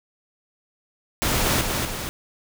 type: noise with echo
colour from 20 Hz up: pink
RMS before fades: -22 dBFS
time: 1.22-1.61 s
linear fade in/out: 0 ms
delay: 240 ms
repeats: 2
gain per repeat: -4 dB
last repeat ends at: 2.09 s
effects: none